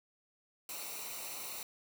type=noise with comb filter; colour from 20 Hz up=white; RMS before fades=-43 dBFS; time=0.69-1.63 s; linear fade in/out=2 ms; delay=0.6 ms; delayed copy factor=-0.7; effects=none